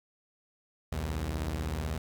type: beating tone pair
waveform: sawtooth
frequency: 63 / 79 Hz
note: B1 / D#2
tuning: +35 / +27 cents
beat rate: 16 Hz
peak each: -32 / -29 dBFS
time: 0.92-1.98 s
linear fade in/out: 5 ms
effects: 10-bit